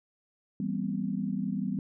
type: chord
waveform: sine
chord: C major seventh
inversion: first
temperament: equal with one note detuned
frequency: 164.81 / 196 / 241.3 / 261.6 Hz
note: E3 / G3 / B3 / C4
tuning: 0 / 0 / -40 / 0 cents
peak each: -37 / -31 / -35 / -37 dBFS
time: 0.6-1.79 s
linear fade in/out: 2 ms
effects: none